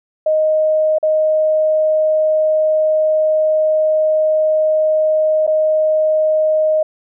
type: tone with dropouts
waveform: sine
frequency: 622.3 Hz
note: D#5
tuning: in tune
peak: -11 dBFS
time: 0.26-6.83 s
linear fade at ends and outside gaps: 5 ms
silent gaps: 0.985-1.028 / 5.467-5.475 s
effects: none